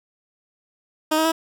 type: tone with pitch steps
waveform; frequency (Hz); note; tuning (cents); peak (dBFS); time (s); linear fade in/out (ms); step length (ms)
15% pulse; 311.1 / 317.8 / 324.7; D#4 / D#4 / E4; 0 / +37 / -26; -11; 1.11-1.32; 10; 70
effects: none